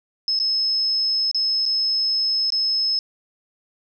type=tone with dropouts; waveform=sine; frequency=5190 Hz; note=E8; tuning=28 cents flat; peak=-18 dBFS; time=0.28-2.99 s; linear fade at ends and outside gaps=1 ms; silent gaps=0.39-0.399 / 1.314-1.346 / 1.655-1.661 / 2.503-2.522 s; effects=none